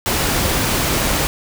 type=noise; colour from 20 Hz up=pink; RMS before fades=-18 dBFS; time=0.06-1.27 s; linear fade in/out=0 ms; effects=none